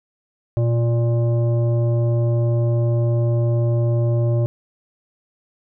sine tone with frequency modulation, 118.6 Hz, A#2, 30 cents sharp, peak -15 dBFS, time 0.57-4.46 s, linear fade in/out 0 ms, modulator 469 Hz, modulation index 0.52, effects none

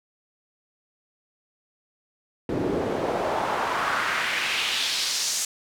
pink noise with band-pass filter sweep, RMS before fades -26 dBFS, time 2.49-5.45 s, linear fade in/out 2 ms, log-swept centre 290 to 7000 Hz, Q 1.8, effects none

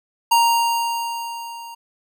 square tone with level ramp, 932.3 Hz, A#5, in tune, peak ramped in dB -12 to -35 dBFS, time 0.31-1.75 s, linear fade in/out 10 ms, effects none

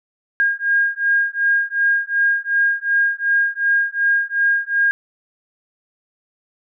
sine beating tone pair, 1620 / 1622.7 Hz, G#6 / G#6, -43 / -41 cents, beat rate 2.7 Hz, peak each -18 dBFS, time 0.4-4.91 s, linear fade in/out 0 ms, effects none

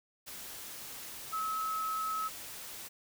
sine tone in noise, 1290 Hz, E6, 38 cents flat, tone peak -32 dBFS, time 1.32-2.29 s, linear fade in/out 20 ms, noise white, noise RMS -45 dBFS, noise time 0.26-2.89 s, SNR +10 dB, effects none

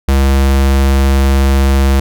square tone, 67.9 Hz, C#2, 35 cents flat, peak -8 dBFS, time 0.08-2 s, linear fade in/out 5 ms, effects none

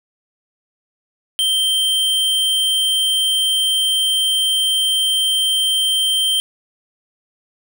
square tone, 3136 Hz, G7, in tune, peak -15 dBFS, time 1.39-6.4 s, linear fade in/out 0 ms, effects none

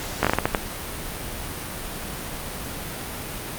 slowing click train, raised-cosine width 0.5 ms, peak -3 dBFS, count 8, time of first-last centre 0.23-0.548 s, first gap 16 ms, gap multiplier 1.34, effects pink hiss -32 dBFS RMS until 3.58 s + Opus 48 kbps

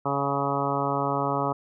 harmonic tone, 140 Hz, C#3, 18 cents sharp, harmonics 1 / 2 / 3 / 4 / 5 / 6 / 7 / 8 / 9, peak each -32 / -32 / -32 / -32 / -32 / -32 / -32 / -32 / -32 dBFS, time 0.05-1.53 s, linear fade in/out 10 ms, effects none

